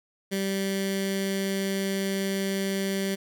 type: tone with notch filter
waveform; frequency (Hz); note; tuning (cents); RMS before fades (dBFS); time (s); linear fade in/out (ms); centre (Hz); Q
15% pulse; 194.5; G3; -13; -28; 0.31-3.16; 20; 850; 0.73
effects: none